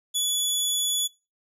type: tone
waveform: 20% pulse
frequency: 3418 Hz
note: G#7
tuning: 49 cents sharp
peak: -17 dBFS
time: 0.14-1.08 s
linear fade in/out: 20 ms
effects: noise-tail reverb RT60 0.3 s tail -26 dB re dry

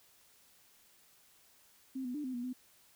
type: tone with pitch steps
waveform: sine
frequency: 263.4 / 247.8 / 296.1 / 257.2 / 241.9 / 252.9 Hz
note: C4 / B3 / D4 / C4 / B3 / B3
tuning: +12 / +6 / +14 / -30 / -36 / +41 cents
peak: -36 dBFS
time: 1.95-2.532 s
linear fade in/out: 10 ms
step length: 97 ms
effects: white hiss -65 dBFS RMS until 2.95 s

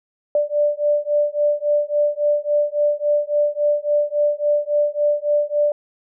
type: beating tone pair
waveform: sine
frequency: 587.3 / 590.9 Hz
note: D5 / D5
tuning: 0 / +10 cents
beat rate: 3.6 Hz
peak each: -19 dBFS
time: 0.35-5.72 s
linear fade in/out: 2 ms
effects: none

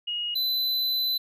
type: tone pair in turn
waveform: sine / square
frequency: 2879 / 4016 Hz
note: F#7 / B7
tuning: -48 / +28 cents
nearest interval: tritone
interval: 576 cents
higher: second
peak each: -27 / -24 dBFS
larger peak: second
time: 0.07-0.35 / 0.35-1.18 s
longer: second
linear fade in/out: 10 ms
effects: none

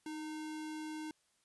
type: tone with sample-and-hold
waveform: sine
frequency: 311.1 Hz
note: D#4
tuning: in tune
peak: -40 dBFS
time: 0.06-1.11 s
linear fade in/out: 2 ms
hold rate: 1225 Hz
effects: white hiss -75 dBFS RMS until 1.44 s + resampled to 24000 Hz

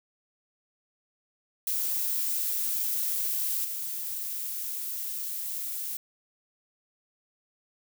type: noise with level steps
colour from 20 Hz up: violet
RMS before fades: -29 / -34 dBFS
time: 1.67-5.97 s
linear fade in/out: 2 ms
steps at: 3.64 s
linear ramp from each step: 10 ms
effects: none

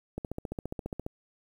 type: click train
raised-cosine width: 2 ms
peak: -21 dBFS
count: 14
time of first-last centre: 0.18-1.064 s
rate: 14.7 Hz
effects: 9-bit

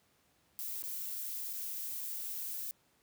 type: noise with dropouts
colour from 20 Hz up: violet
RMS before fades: -40 dBFS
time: 0.59-2.71 s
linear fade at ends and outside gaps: 0 ms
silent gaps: 0.823-0.838 / 1.531-1.535 s
effects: pink hiss -71 dBFS RMS until 3.02 s + high-pass 80 Hz 12 dB/octave

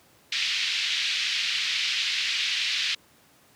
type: band-pass noise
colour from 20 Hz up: pink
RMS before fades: -27 dBFS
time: 0.32-2.95 s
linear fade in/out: 5 ms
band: 2300 to 4600 Hz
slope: 24 dB/octave
effects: pink hiss -58 dBFS RMS until 3.55 s + high-pass 100 Hz 12 dB/octave

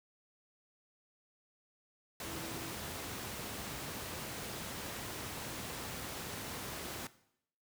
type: tone in noise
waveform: sine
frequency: 329.6 Hz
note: E4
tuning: in tune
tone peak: -49 dBFS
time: 2.25-2.72 s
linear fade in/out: 2 ms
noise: pink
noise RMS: -42 dBFS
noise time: 2.2-7.07 s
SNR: -10 dB
effects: noise-tail reverb RT60 0.7 s tail -17 dB re dry + high-pass 80 Hz 12 dB/octave

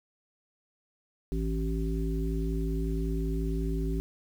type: harmonic tone with a mistuned harmonic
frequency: 54.5 Hz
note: A1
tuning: 16 cents flat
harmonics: 1 / 3 / 5 / 7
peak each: -29 / -34 / -36 / -37 dBFS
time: 1.32-4 s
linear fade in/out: 0 ms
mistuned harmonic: 1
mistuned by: -58 cents
effects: 9-bit

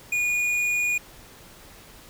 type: tone with tanh clipping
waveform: sine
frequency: 2446 Hz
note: D#7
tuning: 30 cents flat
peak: -23 dBFS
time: 0.12-0.98 s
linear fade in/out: 5 ms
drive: 10 dB
effects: pink hiss -48 dBFS RMS until 2.09 s

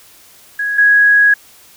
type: tone pair in turn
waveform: sine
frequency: 1661.2 / 1661.2 Hz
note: G#6 / G#6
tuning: 0 / 0 cents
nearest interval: unison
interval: 0 cents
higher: neither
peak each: -15 / -6 dBFS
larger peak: second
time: 0.59-0.78 / 0.78-1.34 s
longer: second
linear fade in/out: 5 ms
effects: white hiss -44 dBFS RMS until 1.76 s

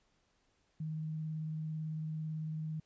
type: tone with vibrato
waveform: sine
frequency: 156.6 Hz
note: D#3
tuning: 11 cents sharp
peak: -36 dBFS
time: 0.8-2.8 s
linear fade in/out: 5 ms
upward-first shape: triangle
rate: 18 Hz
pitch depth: 17 cents each way
effects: pink hiss -75 dBFS RMS until 2.85 s + resampled to 16000 Hz

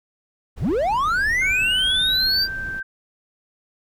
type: noise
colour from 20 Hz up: brown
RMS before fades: -35 dBFS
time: 0.56-2.81 s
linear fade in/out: 20 ms
type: linear sweep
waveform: triangle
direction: up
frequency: 34.65 to 4778 Hz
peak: -16 dBFS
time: 0.59-2.48 s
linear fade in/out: 50 ms
type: tone with pitch glide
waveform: sine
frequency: 1516 to 1561.3 Hz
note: F#6 to G6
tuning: +42 to -7 cents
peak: -26 dBFS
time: 1.41-2.83 s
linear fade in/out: 10 ms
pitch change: +51 cents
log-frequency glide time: 2.05-2.5 s
effects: none

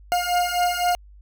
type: beating tone pair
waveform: 40% pulse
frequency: 708 / 711.9 Hz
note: F5 / F5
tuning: +23 / +33 cents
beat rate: 3.9 Hz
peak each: -22 dBFS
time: 0.12-0.95 s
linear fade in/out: 0 ms
effects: added 50 Hz sine -44 dBFS peak until 1.21 s

